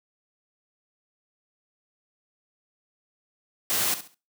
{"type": "noise with echo", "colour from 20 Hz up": "white", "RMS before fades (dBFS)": -25, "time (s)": [3.7, 3.94], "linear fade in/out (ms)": 0, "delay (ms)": 68, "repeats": 3, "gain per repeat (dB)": -12, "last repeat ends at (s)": 4.144, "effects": ["noise-tail reverb RT60 0.3 s tail -21 dB re dry", "high-pass 100 Hz 12 dB/octave"]}